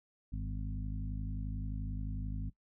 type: harmonic tone with a mistuned harmonic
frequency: 51.4 Hz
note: G#1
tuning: 17 cents flat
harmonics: 1 / 2 / 3 / 4 / 5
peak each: -37 / -42 / -46 / -48 / -48 dBFS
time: 0.32-2.5 s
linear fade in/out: 10 ms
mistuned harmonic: 3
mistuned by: +39 cents
effects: noise-tail reverb RT60 0.1 s tail -18 dB re dry